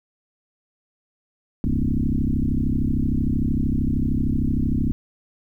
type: tone with frequency modulation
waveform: sine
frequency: 110 Hz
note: A2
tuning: in tune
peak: -18 dBFS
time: 1.64-4.92 s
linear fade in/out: 0 ms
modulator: 33.1 Hz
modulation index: 5.2
effects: 10-bit